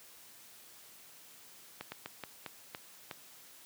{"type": "slowing click train", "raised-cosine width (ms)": 0.3, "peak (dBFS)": -24, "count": 7, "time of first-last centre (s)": [1.81, 3.112], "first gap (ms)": 110, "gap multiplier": 1.27, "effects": ["white hiss -56 dBFS RMS until 3.65 s", "high-pass 100 Hz 12 dB/octave"]}